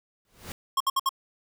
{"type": "noise with exponential growth", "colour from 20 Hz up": "pink", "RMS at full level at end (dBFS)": -35, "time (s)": [0.25, 0.52], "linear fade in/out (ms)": 1, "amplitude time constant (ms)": 58}
{"type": "tone bursts", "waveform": "square", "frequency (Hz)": 1080, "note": "C#6", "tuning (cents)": -45, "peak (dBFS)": -22, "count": 4, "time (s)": [0.77, 1.092], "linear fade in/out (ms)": 5, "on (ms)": 34, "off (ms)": 62}
{"effects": []}